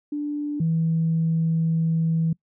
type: tone pair in turn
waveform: sine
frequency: 293.7 / 162.99 Hz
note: D4 / E3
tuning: 0 / -19 cents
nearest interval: minor seventh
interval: 1019 cents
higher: first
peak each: -24 / -18 dBFS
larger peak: second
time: 0.12-0.6 / 0.6-2.33 s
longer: second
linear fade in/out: 5 ms
effects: noise-tail reverb RT60 0.1 s tail -25 dB re dry + tanh soft clip ceiling -14 dBFS